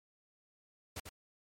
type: noise with echo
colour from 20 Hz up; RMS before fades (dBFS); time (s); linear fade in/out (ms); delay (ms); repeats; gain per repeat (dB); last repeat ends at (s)
pink; -42; 0.96-1; 5; 93; 1; -6; 1.093
effects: MP3 64 kbps